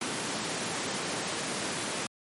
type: high-pass noise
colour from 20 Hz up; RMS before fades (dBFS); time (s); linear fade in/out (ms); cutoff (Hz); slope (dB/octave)
pink; -33; 0.01-2.07; 5; 170; 12
effects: high-pass 100 Hz 12 dB/octave + MP3 48 kbps